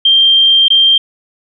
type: tone with dropouts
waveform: sine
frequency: 3172 Hz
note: G7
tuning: 20 cents sharp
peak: -5 dBFS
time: 0.05-0.98 s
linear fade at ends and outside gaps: 5 ms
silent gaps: 0.683-0.702 s
effects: none